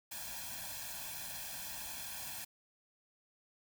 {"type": "noise with comb filter", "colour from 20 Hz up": "white", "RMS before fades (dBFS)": -44, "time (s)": [0.11, 2.45], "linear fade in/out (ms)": 10, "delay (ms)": 1.2, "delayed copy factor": 0.9, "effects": []}